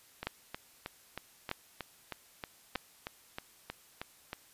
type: two click trains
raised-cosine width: 0.3 ms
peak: -22 / -17 dBFS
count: 14 / 3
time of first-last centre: 0.23-4.331 / 0.27-2.758 s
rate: 3.17 / 0.804 Hz
effects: white hiss -61 dBFS RMS until 4.53 s + resampled to 32000 Hz